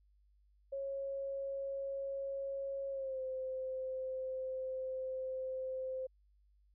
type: tone with pitch glide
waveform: sine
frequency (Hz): 548 to 520.5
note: C#5 to C5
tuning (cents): -20 to -9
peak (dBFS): -37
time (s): 0.72-6.07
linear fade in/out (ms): 10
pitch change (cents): -89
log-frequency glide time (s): 2.9-3.21
effects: added 50 Hz sine -66 dBFS peak until 6.74 s

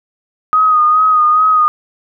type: tone with vibrato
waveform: sine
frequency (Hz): 1246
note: D#6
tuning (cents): +2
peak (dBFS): -7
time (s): 0.53-1.68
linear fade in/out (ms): 0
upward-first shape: sine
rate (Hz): 2.4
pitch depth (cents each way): 35
effects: none

